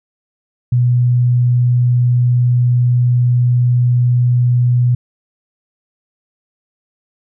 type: tone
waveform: sine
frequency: 122.8 Hz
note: B2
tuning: 9 cents flat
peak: -9 dBFS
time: 0.72-4.95 s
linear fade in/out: 5 ms
effects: none